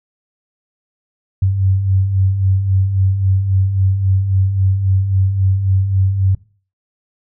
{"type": "beating tone pair", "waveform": "sine", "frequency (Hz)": [92.8, 96.5], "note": ["F#2", "G2"], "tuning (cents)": [6, -27], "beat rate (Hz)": 3.7, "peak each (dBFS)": [-21, -12], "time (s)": [1.42, 6.35], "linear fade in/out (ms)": 5, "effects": ["noise-tail reverb RT60 0.4 s tail -20 dB re dry"]}